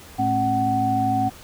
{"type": "tone cluster", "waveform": "sine", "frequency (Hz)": [109.7, 216.9, 270, 750], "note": ["A2", "A3", "C#4", "F#5"], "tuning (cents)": [-5, -25, -45, 23], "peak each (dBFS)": [-27, -29, -25, -20], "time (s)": [0.18, 1.3], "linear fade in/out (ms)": 20, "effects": ["pink hiss -44 dBFS RMS until 1.43 s"]}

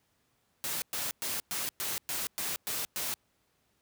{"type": "noise bursts", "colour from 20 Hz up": "white", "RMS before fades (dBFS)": -34, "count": 9, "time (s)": [0.64, 3.14], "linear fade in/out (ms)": 0, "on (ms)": 180, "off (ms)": 110, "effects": ["pink hiss -73 dBFS RMS until 3.81 s", "high-pass 60 Hz 12 dB/octave"]}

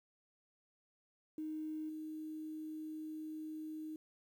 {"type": "tone with level steps", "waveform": "sine", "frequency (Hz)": 310.9, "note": "D#4", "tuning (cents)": -1, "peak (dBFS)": [-39, -42], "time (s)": [1.38, 3.96], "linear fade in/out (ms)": 2, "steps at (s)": 1.89, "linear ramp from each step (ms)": 5, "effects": ["11-bit"]}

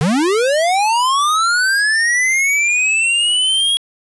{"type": "linear sweep", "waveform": "square", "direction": "up", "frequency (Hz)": [138.59, 3312], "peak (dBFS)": -13, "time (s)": [0.01, 3.77], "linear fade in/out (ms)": 0, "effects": ["resampled to 24000 Hz", "7-bit"]}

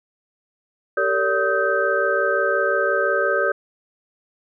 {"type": "tone cluster", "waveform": "sine", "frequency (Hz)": [392.5, 458.2, 574, 1265, 1556], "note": ["G4", "A#4", "D5", "D#6", "G6"], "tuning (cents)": [2, -30, -40, 28, -13], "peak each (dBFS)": [-25, -25, -22, -25, -22], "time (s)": [0.97, 3.52], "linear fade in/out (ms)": 5, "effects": []}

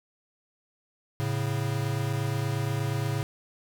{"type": "tone pair together", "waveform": "square", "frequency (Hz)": [110.12, 138.59], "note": ["A2", "C#3"], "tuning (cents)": [2, 0], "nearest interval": "major third", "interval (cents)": 398, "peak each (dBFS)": [-30, -30], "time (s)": [1.2, 3.23], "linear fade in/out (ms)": 0, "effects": []}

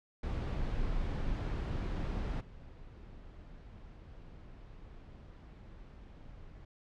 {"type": "noise with level steps", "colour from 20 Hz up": "brown", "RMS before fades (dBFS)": [-35, -51], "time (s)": [0.23, 6.65], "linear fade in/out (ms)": 5, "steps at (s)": 2.4, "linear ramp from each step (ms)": 10, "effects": ["low-pass 4000 Hz 12 dB/octave"]}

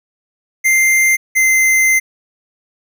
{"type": "tone pair in turn", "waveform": "square", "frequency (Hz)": [2093, 2074], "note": ["C7", "C7"], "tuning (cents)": [0, -16], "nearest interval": "unison", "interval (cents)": 16, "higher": "first", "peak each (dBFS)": -10, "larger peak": "neither", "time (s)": [[0.64, 1.17], [1.35, 2]], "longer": "second", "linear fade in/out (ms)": 20, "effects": []}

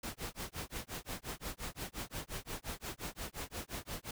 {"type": "noise with tremolo", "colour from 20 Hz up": "pink", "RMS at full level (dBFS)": -40, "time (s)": [0.03, 4.11], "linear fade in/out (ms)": 5, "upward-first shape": "sine", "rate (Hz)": 5.7, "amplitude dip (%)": 100, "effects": []}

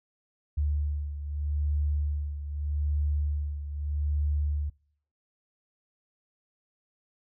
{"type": "beating tone pair", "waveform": "sine", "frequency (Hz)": [73.4, 74.21], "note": ["D2", "D2"], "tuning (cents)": [0, 19], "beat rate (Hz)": 0.81, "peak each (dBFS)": [-27, -33], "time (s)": [0.57, 4.7], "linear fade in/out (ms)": 10, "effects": ["noise-tail reverb RT60 0.6 s tail -26 dB re dry"]}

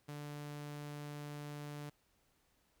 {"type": "tone", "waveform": "sawtooth", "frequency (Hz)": 146.83, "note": "D3", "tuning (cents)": 0, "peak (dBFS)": -40, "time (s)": [0.08, 1.9], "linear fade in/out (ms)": 10, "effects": ["pink hiss -75 dBFS RMS until 2.8 s"]}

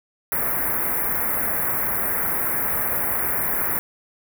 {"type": "band-stop noise", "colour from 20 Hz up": "white", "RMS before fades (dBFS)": -23, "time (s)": [0.32, 3.79], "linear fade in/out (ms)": 0, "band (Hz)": [2100, 11000], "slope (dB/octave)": 48, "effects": []}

